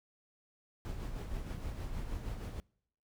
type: noise with tremolo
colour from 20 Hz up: brown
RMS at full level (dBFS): -38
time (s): 0.85-2.6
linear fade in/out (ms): 0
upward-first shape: sine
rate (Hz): 6.4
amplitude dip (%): 45
effects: noise-tail reverb RT60 0.7 s tail -26 dB re dry

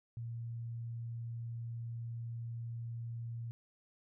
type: tone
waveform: sine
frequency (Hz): 116.54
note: A#2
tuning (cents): 0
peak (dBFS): -39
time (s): 0.17-3.51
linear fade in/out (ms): 0
effects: none

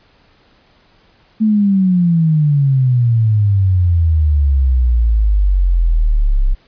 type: exponential sweep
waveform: sine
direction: down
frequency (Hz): 221.3 to 32.23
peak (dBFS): -9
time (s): 1.4-6.55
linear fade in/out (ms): 20
effects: pink hiss -52 dBFS RMS until 6.67 s + resampled to 11025 Hz

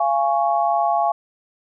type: chord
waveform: sine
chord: Db major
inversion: first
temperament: equal with one note detuned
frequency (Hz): 687.6 / 830.6 / 1108.7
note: F5 / Ab5 / Db6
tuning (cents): -27 / 0 / 0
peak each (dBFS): -19 / -20 / -24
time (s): 0-1.12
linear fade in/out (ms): 5
effects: none

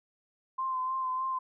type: tone with vibrato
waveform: sine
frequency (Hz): 1039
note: C6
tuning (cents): -12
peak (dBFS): -29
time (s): 0.58-1.39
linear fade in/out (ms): 10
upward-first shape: sine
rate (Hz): 3.3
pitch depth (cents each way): 26
effects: none

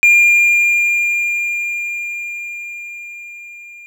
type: tone with level ramp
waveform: triangle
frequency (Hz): 2404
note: D7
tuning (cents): +40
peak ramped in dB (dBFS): -4 to -33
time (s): 0.03-3.86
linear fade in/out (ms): 0
effects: none

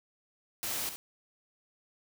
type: noise with echo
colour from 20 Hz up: white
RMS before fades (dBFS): -35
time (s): 0.63-0.89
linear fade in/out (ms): 0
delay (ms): 70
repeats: 1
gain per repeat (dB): -8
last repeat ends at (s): 0.96
effects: none

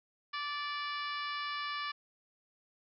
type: harmonic tone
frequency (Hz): 583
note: D5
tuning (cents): -13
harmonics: 2 / 3 / 4 / 5 / 6 / 7 / 8 / 9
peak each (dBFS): -38 / -42 / -44 / -46 / -48 / -49 / -50 / -51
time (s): 0.33-1.92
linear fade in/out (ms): 10
effects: none

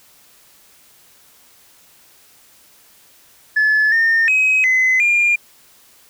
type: tone with pitch steps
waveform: sine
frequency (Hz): 1723 / 1820 / 2538 / 2036 / 2406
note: A6 / A#6 / D#7 / C7 / D7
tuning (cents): -37 / -42 / +34 / -48 / +41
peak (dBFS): -10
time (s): 3.56-5.36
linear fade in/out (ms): 10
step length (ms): 360
effects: tanh soft clip ceiling -9 dBFS + white hiss -50 dBFS RMS until 6.09 s

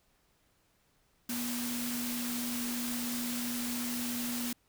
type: tone in noise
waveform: sine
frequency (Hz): 241.6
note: B3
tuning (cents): -38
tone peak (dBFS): -35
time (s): 1.29-4.53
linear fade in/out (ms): 5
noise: white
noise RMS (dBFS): -38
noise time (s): 1.29-4.53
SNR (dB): 0
effects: pink hiss -71 dBFS RMS until 4.68 s

